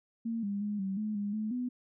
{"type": "tone with pitch steps", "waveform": "sine", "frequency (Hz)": [228.6, 201.2, 207.5, 192.8, 213.6, 203.9, 215.6, 248.2], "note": ["A#3", "G3", "G#3", "G3", "G#3", "G#3", "A3", "B3"], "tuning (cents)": [-34, 45, -1, -28, 49, -32, -35, 9], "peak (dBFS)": -31, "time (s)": [0.25, 1.69], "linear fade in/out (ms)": 10, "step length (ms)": 180, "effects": []}